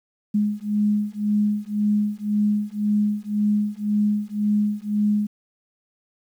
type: beating tone pair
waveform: sine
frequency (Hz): 207.7 / 209.6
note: G#3 / G#3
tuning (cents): 0 / +16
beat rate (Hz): 1.9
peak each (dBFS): -22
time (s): 0.34-5.27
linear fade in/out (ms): 10
effects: 9-bit